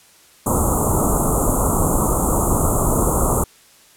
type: band-stop noise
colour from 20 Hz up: pink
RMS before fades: -17 dBFS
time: 0.46-3.44 s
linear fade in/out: 5 ms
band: 1300 to 6900 Hz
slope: 96 dB/octave
effects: white hiss -50 dBFS RMS until 3.96 s + low-pass 12000 Hz 12 dB/octave